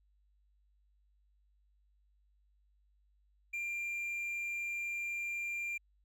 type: tone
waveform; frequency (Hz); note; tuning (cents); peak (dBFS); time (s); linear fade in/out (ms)
triangle; 2384; D7; +25; -34; 3.53-5.78; 10
effects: added 50 Hz sine -68 dBFS peak until 6.04 s

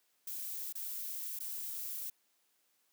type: noise with dropouts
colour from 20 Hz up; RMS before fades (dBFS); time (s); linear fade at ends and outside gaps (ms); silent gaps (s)
violet; -41; 0.27-2.1; 5; 0.726-0.752 / 1.39-1.402
effects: white hiss -75 dBFS RMS until 2.92 s + high-pass 200 Hz 12 dB/octave

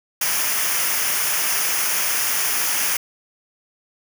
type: noise with comb filter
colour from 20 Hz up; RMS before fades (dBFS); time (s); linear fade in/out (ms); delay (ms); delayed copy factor
white; -21; 0.21-2.97; 5; 0.25; -0.65
effects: none

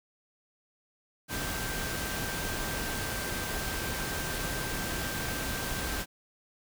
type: tone in noise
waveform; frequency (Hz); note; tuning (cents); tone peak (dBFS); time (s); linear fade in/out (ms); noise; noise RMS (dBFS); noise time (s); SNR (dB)
sine; 1568; G6; 0; -40; 1.28-6.06; 50; pink; -34; 1.28-6.06; -9
effects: none

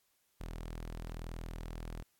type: tone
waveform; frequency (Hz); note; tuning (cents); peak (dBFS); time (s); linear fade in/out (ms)
sawtooth; 40.95; E1; -11; -37; 0.4-2.03; 10
effects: white hiss -75 dBFS RMS until 2.19 s + AAC 64 kbps

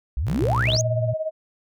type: exponential sweep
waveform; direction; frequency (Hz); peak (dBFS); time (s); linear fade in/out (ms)
sine; up; 55 to 6760; -21; 0.17-0.81; 0
type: tone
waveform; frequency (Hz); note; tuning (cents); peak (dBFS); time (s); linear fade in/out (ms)
sawtooth; 64.4; C2; -27; -23; 0.26-0.78; 20
type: tone with vibrato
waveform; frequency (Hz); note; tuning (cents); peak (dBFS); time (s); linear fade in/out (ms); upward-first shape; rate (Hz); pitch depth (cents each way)
sine; 116.54; A#2; 0; -21; 0.41-1.14; 10; sine; 16; 47
type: tone with tremolo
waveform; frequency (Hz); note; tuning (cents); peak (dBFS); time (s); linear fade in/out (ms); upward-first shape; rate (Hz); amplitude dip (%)
sine; 630; D#5; +21; -21; 0.67-1.31; 20; sine; 17; 75
effects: none

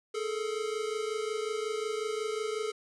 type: tone pair together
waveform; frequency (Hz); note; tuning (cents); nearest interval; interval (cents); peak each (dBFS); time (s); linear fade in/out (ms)
square; 424.1 / 449.6; G#4 / A4; +36 / +37; minor second; 101; -34 / -36; 0.14-2.72; 10
effects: resampled to 22050 Hz + 10-bit

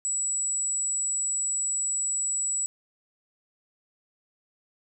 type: tone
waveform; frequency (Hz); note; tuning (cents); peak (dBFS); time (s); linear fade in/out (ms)
sine; 7840; B8; -14; -25; 0.05-2.66; 0
effects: none

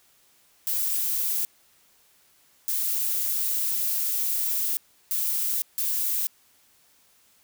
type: noise bursts at uneven times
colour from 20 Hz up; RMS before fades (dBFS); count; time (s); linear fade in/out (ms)
violet; -26; 4; 0.67-1.45 / 2.68-4.77 / 5.11-5.62 / 5.78-6.27; 0
effects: white hiss -61 dBFS RMS until 7.43 s

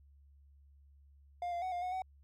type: tone with pitch steps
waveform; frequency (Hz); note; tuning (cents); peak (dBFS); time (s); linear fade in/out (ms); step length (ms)
triangle; 705 / 693 / 744 / 706 / 730 / 751; F5 / F5 / F#5 / F5 / F#5 / F#5; +16 / -14 / +9 / +19 / -24 / +26; -33; 1.42-2.02; 2; 100
effects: added 70 Hz sine -59 dBFS peak until 2.23 s

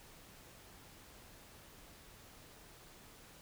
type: silence
effects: pink hiss -58 dBFS RMS until 3.41 s

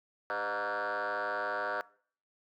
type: tone with frequency modulation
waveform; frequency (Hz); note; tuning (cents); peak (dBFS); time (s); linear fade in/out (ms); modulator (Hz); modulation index
sine; 1037; C6; -16; -29; 0.3-1.81; 0; 106; 5.3
effects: noise-tail reverb RT60 0.5 s tail -23 dB re dry + tanh soft clip ceiling -30 dBFS

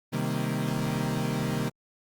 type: chord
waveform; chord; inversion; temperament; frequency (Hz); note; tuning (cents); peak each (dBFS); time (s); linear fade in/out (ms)
35% pulse; C minor seventh; none; equal; 130.81 / 155.56 / 196 / 233.1; C3 / Eb3 / G3 / Bb3; 0 / 0 / 0 / 0; -30 / -30 / -32 / -31; 0.12-1.7; 20
effects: Opus 32 kbps

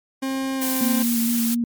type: tone with pitch glide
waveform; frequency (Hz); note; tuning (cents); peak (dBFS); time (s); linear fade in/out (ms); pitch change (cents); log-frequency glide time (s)
40% pulse; 266.9 to 261.7; C4 to C4; +35 to 0; -22; 0.22-1.03; 10; -35; 0.58-0.63
type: noise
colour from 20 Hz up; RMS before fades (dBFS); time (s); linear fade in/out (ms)
blue; -26; 0.61-1.55; 10
type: tone with vibrato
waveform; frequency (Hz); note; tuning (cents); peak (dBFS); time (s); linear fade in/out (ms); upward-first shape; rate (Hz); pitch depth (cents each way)
sine; 233.6; A#3; +4; -19; 0.81-1.64; 2; square; 4.3; 20
effects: MP3 96 kbps

